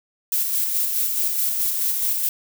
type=noise with tremolo; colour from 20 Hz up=violet; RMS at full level=-21 dBFS; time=0.32-2.29 s; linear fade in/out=2 ms; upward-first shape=square; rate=4.7 Hz; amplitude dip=30%; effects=none